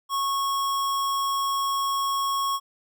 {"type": "tone", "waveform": "square", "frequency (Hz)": 1100, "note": "C#6", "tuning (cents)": -14, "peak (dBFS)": -24, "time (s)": [0.09, 2.6], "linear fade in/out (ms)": 50, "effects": []}